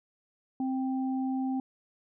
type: tone pair together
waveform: sine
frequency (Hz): 262.5 / 785.2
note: C4 / G5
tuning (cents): +6 / +3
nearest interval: octave + perfect fifth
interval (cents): 1897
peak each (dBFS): -28 / -38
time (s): 0.6-1.6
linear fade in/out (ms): 2
effects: none